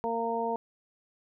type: harmonic tone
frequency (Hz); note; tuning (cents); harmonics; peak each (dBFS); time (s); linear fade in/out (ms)
230.3; A#3; -21; 1 / 2 / 3 / 4; -37 / -32 / -34 / -32; 0.04-0.56; 0
effects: none